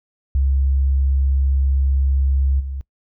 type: tone with level steps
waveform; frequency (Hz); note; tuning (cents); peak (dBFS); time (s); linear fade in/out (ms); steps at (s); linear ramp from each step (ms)
sine; 67.7; C#2; -40; -14 / -24; 0.35-2.81; 0; 2.59; 20
effects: noise-tail reverb RT60 0.1 s tail -23 dB re dry